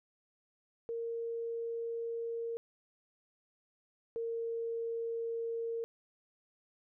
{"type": "tone pair in turn", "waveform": "sine", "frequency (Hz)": [462.6, 460.3], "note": ["A#4", "A#4"], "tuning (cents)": [-13, -22], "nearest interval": "unison", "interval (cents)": 9, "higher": "first", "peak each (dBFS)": [-35, -34], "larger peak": "second", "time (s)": [[0.89, 2.57], [4.16, 5.84]], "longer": "neither", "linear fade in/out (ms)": 0, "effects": []}